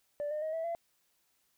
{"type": "tone with pitch steps", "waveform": "sine", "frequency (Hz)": [585, 606.7, 629.2, 652.5, 676.7], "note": ["D5", "D#5", "D#5", "E5", "E5"], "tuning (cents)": [-7, -44, 19, -18, 45], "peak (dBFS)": -31, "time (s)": [0.2, 0.75], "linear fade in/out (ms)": 0, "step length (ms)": 110, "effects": ["tanh soft clip ceiling -30 dBFS", "white hiss -74 dBFS RMS until 1.57 s"]}